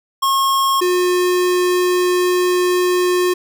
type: tone pair in turn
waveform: square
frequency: 1084 / 360.2 Hz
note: C#6 / F#4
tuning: -39 / -46 cents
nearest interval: octave + perfect fifth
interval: 1907 cents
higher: first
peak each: -14 dBFS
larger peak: neither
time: 0.22-0.81 / 0.81-3.34 s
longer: second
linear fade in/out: 10 ms
effects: none